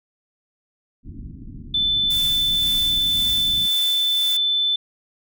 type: low-pass noise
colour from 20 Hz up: pink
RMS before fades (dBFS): -35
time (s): 1.03-3.69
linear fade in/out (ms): 50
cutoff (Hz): 300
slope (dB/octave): 48
type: tone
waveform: sine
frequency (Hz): 3520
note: A7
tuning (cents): 0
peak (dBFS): -17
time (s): 1.74-4.76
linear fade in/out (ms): 5
type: noise with tremolo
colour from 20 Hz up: blue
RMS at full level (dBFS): -30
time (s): 2.1-4.37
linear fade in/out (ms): 5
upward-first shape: sine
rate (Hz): 1.9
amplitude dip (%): 40
effects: none